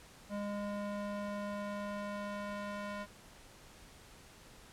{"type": "tone with band-pass filter sweep", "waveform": "square", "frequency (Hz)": 204.6, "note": "G#3", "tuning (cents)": -26, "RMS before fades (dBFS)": -40, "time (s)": [0.29, 3.07], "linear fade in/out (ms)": 50, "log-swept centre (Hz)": [560, 1200], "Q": 0.73, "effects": ["pink hiss -57 dBFS RMS until 4.72 s", "low-pass 11000 Hz 12 dB/octave"]}